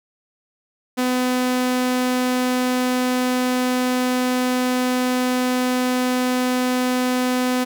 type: tone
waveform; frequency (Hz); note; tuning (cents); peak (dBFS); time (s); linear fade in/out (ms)
sawtooth; 251.9; B3; +34; -14; 0.97-7.65; 20
effects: none